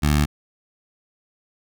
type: tone with notch filter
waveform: 15% pulse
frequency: 74.1 Hz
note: D2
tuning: 16 cents sharp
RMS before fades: -18 dBFS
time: 0.02-0.26 s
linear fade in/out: 20 ms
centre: 510 Hz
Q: 0.72
effects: none